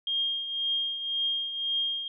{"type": "tone with tremolo", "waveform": "sine", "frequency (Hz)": 3225, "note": "G7", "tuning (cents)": 48, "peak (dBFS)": -24, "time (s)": [0.07, 2.08], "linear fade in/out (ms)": 2, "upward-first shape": "triangle", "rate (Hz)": 1.9, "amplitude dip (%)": 65, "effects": []}